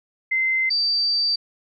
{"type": "tone pair in turn", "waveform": "sine", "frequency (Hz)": [2071, 4649], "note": ["C7", "D8"], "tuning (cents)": [-18, -18], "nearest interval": "octave + major second", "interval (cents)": 1400, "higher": "second", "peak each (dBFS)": -18, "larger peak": "neither", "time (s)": [[0.31, 0.7], [0.7, 1.36]], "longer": "second", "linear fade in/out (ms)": 10, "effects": []}